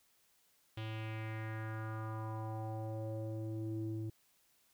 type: tone with low-pass filter sweep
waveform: square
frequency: 110 Hz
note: A2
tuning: in tune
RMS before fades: -41 dBFS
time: 0.77-4.1 s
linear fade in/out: 5 ms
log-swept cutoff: 3200 to 270 Hz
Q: 3.3
effects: white hiss -72 dBFS RMS until 4.73 s